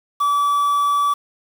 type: tone with quantisation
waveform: triangle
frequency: 1151 Hz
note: D6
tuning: 35 cents flat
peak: -13 dBFS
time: 0.2-1.14 s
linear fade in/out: 10 ms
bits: 6
effects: none